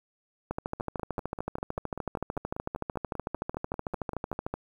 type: two click trains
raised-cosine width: 1 ms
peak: -22 / -17 dBFS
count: 19 / 55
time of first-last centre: 0.8-4.329 / 0.51-4.54 s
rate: 5.1 / 13.4 Hz
effects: 9-bit